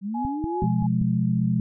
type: linear sweep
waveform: sine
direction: up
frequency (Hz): 188 to 387.9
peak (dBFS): -26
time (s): 0.01-0.67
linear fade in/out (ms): 50
type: tone with tremolo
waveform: sine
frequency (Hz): 840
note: G#5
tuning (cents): +19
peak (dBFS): -26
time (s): 0.14-0.87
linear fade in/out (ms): 10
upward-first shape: triangle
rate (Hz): 2.8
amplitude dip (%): 85
type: click train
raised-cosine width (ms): 5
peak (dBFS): -18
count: 5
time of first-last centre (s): 0.25-1.016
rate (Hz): 5.22
type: chord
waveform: sine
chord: F diminished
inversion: second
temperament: just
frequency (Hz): 125.72 / 174.61 / 209.5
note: Cb3 / F3 / Ab3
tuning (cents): +31 / 0 / +15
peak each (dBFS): -24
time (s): 0.62-1.6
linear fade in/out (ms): 2
effects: none